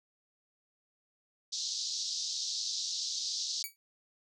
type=band-pass noise; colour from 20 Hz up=pink; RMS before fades=-36 dBFS; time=1.52-3.63 s; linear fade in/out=10 ms; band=3900 to 6400 Hz; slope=48 dB/octave
type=tone with exponential decay; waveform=5% pulse; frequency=2281 Hz; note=C#7; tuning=49 cents sharp; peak=-23 dBFS; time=3.64-3.76 s; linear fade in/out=0 ms; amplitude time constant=24 ms
effects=none